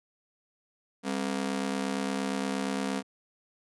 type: ring-modulated tone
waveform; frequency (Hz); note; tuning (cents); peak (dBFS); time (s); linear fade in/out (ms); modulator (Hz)
sawtooth; 233.1; A#3; 0; -22; 1.03-3.03; 50; 34.3
effects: resampled to 24000 Hz